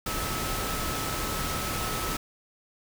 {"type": "tone in noise", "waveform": "sine", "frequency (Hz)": 1297, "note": "E6", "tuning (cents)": -28, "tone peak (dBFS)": -36, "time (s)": [0.06, 2.17], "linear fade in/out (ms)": 5, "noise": "pink", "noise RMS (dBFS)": -31, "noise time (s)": [0.06, 2.17], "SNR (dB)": -8, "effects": []}